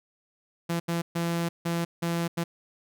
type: tone bursts at uneven times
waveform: sawtooth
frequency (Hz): 169.3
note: E3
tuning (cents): +46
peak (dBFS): -22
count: 6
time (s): 0.69-0.8 / 0.88-1.02 / 1.15-1.49 / 1.65-1.85 / 2.02-2.28 / 2.37-2.44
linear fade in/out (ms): 10
effects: none